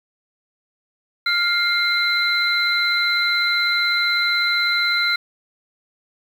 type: tone cluster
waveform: sine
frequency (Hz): 1398 / 2110 / 4042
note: F6 / C7 / B7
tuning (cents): +1 / +14 / +39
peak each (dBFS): -21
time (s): 1.26-5.16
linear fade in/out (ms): 5
effects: 7-bit